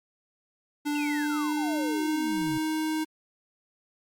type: tone with pitch glide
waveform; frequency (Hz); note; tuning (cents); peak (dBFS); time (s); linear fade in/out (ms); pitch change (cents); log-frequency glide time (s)
square; 293.7 to 313; D4 to D#4; 0 to +10; -27; 0.85-3.05; 20; +110; 1.08-2.39
type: exponential sweep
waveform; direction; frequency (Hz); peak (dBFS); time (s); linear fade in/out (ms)
sine; down; 2784 to 129.7; -34; 0.95-2.58; 5
effects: Opus 48 kbps